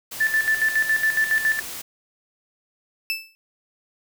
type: noise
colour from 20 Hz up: white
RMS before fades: -34 dBFS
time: 0.11-1.82 s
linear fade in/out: 10 ms
type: tone with tremolo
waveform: sine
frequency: 1760 Hz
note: A6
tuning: in tune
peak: -16 dBFS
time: 0.2-1.6 s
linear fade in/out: 10 ms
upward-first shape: square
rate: 7.2 Hz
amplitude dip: 65%
type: tone with exponential decay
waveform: 30% pulse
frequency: 2637 Hz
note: E7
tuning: in tune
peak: -17 dBFS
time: 3.1-3.35 s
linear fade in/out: 0 ms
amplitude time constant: 53 ms
effects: none